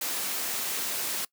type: noise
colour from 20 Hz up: white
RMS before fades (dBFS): -31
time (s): 0.01-1.25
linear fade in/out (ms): 5
effects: noise-tail reverb RT60 0.1 s tail -23 dB re dry + high-pass 200 Hz 12 dB/octave